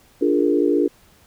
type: chord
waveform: sine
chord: Bb dominant seventh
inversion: first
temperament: equal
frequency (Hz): 293.7 / 349.2 / 415.3 / 466.2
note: D4 / F4 / Ab4 / Bb4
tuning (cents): 0 / 0 / 0 / 0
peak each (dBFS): -19 / -20 / -21 / -23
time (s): 0.21-0.88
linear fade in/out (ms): 10
effects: pink hiss -54 dBFS RMS until 1.26 s